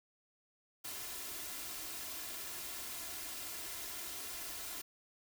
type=noise with comb filter; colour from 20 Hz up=white; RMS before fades=-44 dBFS; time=0.84-4.82 s; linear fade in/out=10 ms; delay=2.9 ms; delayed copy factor=+0.55; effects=none